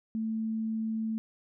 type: tone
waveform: sine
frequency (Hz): 221.6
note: A3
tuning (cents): +13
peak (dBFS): -29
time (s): 0.15-1.18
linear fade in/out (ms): 0
effects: none